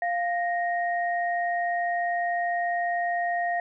sine tone pair together, 698.5 / 1864.7 Hz, F5 / A#6, 0 / 0 cents, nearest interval octave + perfect fourth, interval 1700 cents, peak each -25 / -30 dBFS, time 0.02-3.6 s, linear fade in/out 2 ms, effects none

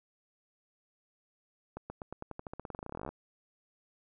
accelerating click train, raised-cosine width 1 ms, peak -26 dBFS, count 27, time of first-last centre 1.77-3.09 s, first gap 130 ms, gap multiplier 0.91, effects none

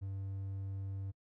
triangle tone, 97.3 Hz, G2, 12 cents flat, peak -36 dBFS, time 0.01-1.12 s, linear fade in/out 20 ms, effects noise-tail reverb RT60 0.1 s tail -26 dB re dry

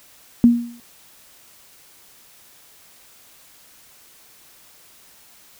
sine tone with exponential decay, 237.3 Hz, A#3, 31 cents sharp, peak -5 dBFS, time 0.44-0.8 s, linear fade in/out 0 ms, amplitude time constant 78 ms, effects white hiss -50 dBFS RMS until 5.59 s

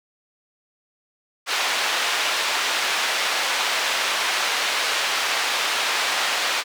white band-pass noise, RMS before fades -23 dBFS, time 1.46-6.64 s, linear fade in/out 50 ms, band 630 to 3600 Hz, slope 12 dB/octave, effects none

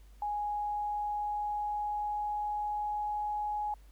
sine tone with pitch glide, 830.6 to 836.9 Hz, G#5 to G#5, 0 to +13 cents, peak -31 dBFS, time 0.22-3.74 s, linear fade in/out 2 ms, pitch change +13 cents, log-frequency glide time 0.5-3.18 s, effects added 50 Hz sine -52 dBFS peak until 3.91 s + pink hiss -67 dBFS RMS until 3.91 s

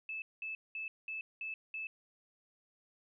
sine tone bursts, 2618 Hz, E7, 13 cents flat, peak -38 dBFS, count 6, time 0.09-1.87 s, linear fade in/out 2 ms, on 130 ms, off 200 ms, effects none

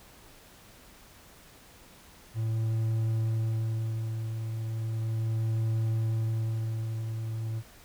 triangle tone with tremolo, 111.8 Hz, A2, 28 cents sharp, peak -23 dBFS, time 2.34-7.63 s, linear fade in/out 50 ms, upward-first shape sine, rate 0.36 Hz, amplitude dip 50%, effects pink hiss -54 dBFS RMS until 7.84 s

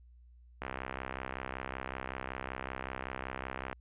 click train, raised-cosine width 0.5 ms, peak -22 dBFS, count 204, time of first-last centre 0.62-3.729 s, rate 65.3 Hz, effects added 60 Hz sine -55 dBFS peak until 3.8 s + resampled to 8000 Hz

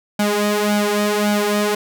sawtooth tone with flanger, 207.6 Hz, G#3, in tune, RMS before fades -18 dBFS, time 0.19-1.75 s, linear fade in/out 5 ms, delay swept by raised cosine 1.3 to 3.2 ms, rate 1.8 Hz, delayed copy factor +0.8, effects none

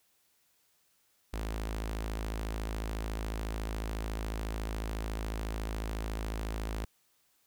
sawtooth tone with notch filter, 54 Hz, A1, 32 cents flat, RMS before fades -36 dBFS, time 1.33-6.85 s, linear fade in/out 5 ms, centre 130 Hz, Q 1.1, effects white hiss -71 dBFS RMS until 7.46 s

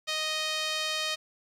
sawtooth tone with band-pass filter, 622.3 Hz, D#5, in tune, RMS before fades -31 dBFS, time 0.07-1.16 s, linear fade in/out 20 ms, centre 3800 Hz, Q 1.4, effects 10-bit

